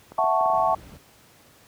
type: clicks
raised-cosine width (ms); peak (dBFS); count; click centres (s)
1; -26; 8; 0.12 / 0.188 / 0.241 / 0.41 / 0.459 / 0.501 / 0.535 / 0.73
type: chord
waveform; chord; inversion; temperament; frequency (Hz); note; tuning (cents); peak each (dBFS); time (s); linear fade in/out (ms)
sine; F# minor seventh; third; equal; 659.3 / 740 / 880 / 1108.7; E5 / F#5 / A5 / C#6; 0 / 0 / 0 / 0; -24; 0.18-0.75; 5
type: noise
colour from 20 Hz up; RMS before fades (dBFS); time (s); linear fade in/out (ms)
brown; -39; 0.54-0.97; 2
effects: pink hiss -54 dBFS RMS until 1.67 s + high-pass 80 Hz 12 dB/octave